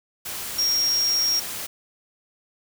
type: tone in noise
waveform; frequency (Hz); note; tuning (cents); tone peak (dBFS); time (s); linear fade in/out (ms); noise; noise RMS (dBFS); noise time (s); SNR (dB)
sine; 5588; F8; 0; -19; 0.58-1.4; 10; white; -32; 0.25-1.67; +10
effects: none